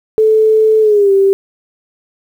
sine tone with pitch glide, 436.5 to 391.1 Hz, A4 to G4, -14 to -4 cents, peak -6 dBFS, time 0.18-1.33 s, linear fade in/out 0 ms, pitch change -190 cents, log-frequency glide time 0.81-1.12 s, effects 7-bit

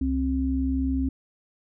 sine tone pair together, 67.4 / 265.2 Hz, C#2 / C4, -48 / +23 cents, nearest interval 2 octaves, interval 2371 cents, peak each -26 / -24 dBFS, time 0.01-1.09 s, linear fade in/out 5 ms, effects none

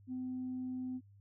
sine tone, 255 Hz, C4, 44 cents flat, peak -36 dBFS, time 0.07-1.01 s, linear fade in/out 50 ms, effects tanh soft clip ceiling -33 dBFS + added 100 Hz sine -58 dBFS peak until 1.2 s

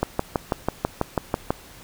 click train, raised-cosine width 1 ms, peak -6 dBFS, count 10, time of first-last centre 0.03-1.505 s, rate 6.1 Hz, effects pink hiss -46 dBFS RMS until 1.83 s

